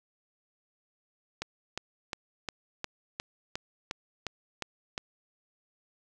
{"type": "click train", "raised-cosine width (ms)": 0.2, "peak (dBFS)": -16, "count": 11, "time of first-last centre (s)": [1.42, 4.979], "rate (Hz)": 2.81, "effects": []}